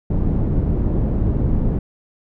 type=low-pass noise; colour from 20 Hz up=pink; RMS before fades=-18 dBFS; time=0.1-1.79 s; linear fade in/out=5 ms; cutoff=280 Hz; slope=12 dB/octave; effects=none